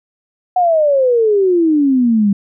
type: exponential sweep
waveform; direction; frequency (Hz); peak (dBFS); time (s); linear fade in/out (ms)
sine; down; 741 to 195.5; -9; 0.56-2.33; 5
effects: none